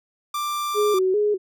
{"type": "tone", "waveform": "45% pulse", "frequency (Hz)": 1181, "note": "D6", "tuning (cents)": 9, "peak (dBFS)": -24, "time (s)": [0.34, 0.99], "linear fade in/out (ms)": 5}
{"type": "tone with vibrato", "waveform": "sine", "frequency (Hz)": 395.5, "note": "G4", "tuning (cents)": 15, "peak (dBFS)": -17, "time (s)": [0.74, 1.38], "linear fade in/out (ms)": 50, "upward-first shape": "square", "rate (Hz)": 2.5, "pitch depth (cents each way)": 94}
{"effects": []}